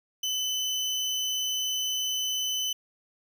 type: tone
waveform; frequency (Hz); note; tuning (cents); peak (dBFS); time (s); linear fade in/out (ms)
30% pulse; 3021; F#7; +35; -24; 0.23-2.73; 5
effects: none